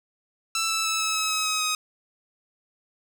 10% pulse tone with pitch steps, 1328 / 1318.1 / 1308.2 / 1298.4 / 1288.7 / 1279.1 / 1269.5 / 1260 Hz, E6 / E6 / E6 / E6 / E6 / D#6 / D#6 / D#6, +12 / -1 / -14 / -27 / -40 / +47 / +34 / +21 cents, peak -15 dBFS, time 0.55-1.75 s, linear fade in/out 2 ms, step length 150 ms, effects none

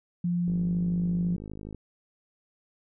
sine tone, 174.61 Hz, F3, in tune, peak -24 dBFS, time 0.24-1.36 s, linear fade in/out 5 ms
click train, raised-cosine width 3 ms, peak -27 dBFS, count 67, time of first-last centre 0.48-1.747 s, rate 52.1 Hz
effects none

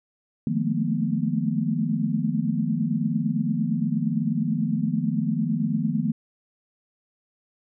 sine tone cluster, 153 / 173.8 / 213.2 / 222.1 / 241.8 Hz, D#3 / F3 / G#3 / A3 / B3, -29 / -8 / +46 / +16 / -36 cents, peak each -28 dBFS, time 0.47-6.12 s, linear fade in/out 2 ms, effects none

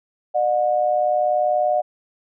sine tone pair together, 604 / 724.3 Hz, D5 / F#5, +48 / -37 cents, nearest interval minor third, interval 315 cents, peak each -19 dBFS, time 0.34-1.82 s, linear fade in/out 20 ms, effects none

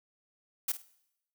blue noise with echo, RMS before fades -30 dBFS, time 0.68-0.72 s, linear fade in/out 5 ms, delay 51 ms, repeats 2, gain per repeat -13 dB, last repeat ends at 0.822 s, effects noise-tail reverb RT60 0.8 s tail -19 dB re dry

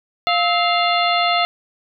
harmonic tone with a mistuned harmonic, 698.5 Hz, F5, in tune, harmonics 1 / 2 / 3 / 4 / 5 / 6, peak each -18 / -21 / -23 / -24 / -25 / -26 dBFS, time 0.27-1.45 s, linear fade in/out 0 ms, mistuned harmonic 2, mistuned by -130 cents, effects none

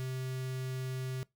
square tone with notch filter, 129.8 Hz, C3, 13 cents flat, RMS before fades -37 dBFS, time 0-1.23 s, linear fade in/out 0 ms, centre 810 Hz, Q 1.2, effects noise-tail reverb RT60 0.2 s tail -23 dB re dry

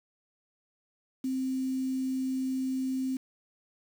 sine tone with quantisation, 261.6 Hz, C4, in tune, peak -28 dBFS, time 1.24-3.17 s, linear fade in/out 5 ms, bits 8, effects none

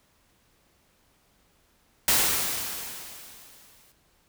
white noise with exponential decay, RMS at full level -20 dBFS, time 2.08-3.92 s, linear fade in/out 1 ms, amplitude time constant 400 ms, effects pink hiss -65 dBFS RMS until 4.28 s

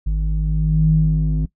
square tone with low-pass filter sweep, 51.91 Hz, G#1, in tune, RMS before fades -17 dBFS, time 0.06-1.46 s, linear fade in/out 10 ms, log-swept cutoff 110 to 200 Hz, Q 7, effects noise-tail reverb RT60 0.1 s tail -20 dB re dry

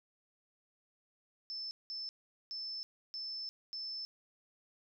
sine tone bursts at uneven times, 5274 Hz, E8, in tune, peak -39 dBFS, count 5, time 1.5-1.71 / 1.9-2.09 / 2.51-2.83 / 3.14-3.49 / 3.73-4.05 s, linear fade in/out 0 ms, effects 13-bit

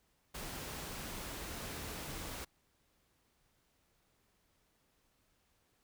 pink noise, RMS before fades -44 dBFS, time 0.34-2.45 s, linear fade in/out 10 ms, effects pink hiss -75 dBFS RMS until 5.83 s

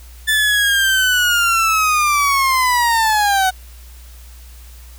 30% pulse linear sweep, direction down, 1760 to 740 Hz, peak -10 dBFS, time 0.27-3.51 s, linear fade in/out 20 ms, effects added 60 Hz sine -36 dBFS peak until 4.98 s + white hiss -46 dBFS RMS until 4.98 s

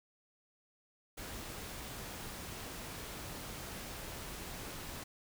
pink noise, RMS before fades -45 dBFS, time 1.17-5.04 s, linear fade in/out 10 ms, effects none

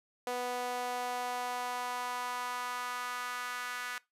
sawtooth tone with high-pass filter sweep, 246.9 Hz, B3, in tune, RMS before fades -37 dBFS, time 0.27-3.98 s, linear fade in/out 2 ms, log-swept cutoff 580 to 1500 Hz, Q 2.5, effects noise-tail reverb RT60 0.2 s tail -21 dB re dry + resampled to 32000 Hz

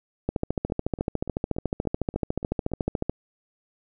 two click trains, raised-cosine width 2 ms, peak -11 / -24 dBFS, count 40 / 8, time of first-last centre 0.29-3.096 / 0.7-2.717 s, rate 13.9 / 3.47 Hz, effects none

